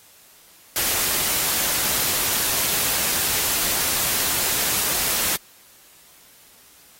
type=noise; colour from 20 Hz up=white; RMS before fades=-22 dBFS; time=0.76-5.36 s; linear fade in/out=0 ms; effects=white hiss -51 dBFS RMS until 6.99 s + AAC 48 kbps